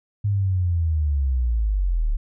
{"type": "linear sweep", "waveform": "sine", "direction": "down", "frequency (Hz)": [103.83, 34.37], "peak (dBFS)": -18, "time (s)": [0.24, 2.17], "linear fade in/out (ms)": 10, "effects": []}